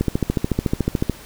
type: click train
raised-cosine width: 3 ms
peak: -5 dBFS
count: 16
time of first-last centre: 0.01-1.097 s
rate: 13.8 Hz
effects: pink hiss -41 dBFS RMS until 1.25 s